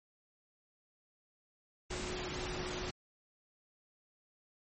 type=tone in noise; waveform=sine; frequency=364.3 Hz; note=F#4; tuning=27 cents flat; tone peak=-43 dBFS; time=1.9-2.91 s; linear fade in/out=10 ms; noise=pink; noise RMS=-40 dBFS; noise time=1.9-2.91 s; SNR=-6 dB; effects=MP3 32 kbps